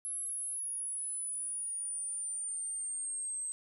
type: exponential sweep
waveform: sine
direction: down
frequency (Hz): 11000 to 8240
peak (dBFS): -35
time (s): 0.05-3.52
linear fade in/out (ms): 0
effects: 12-bit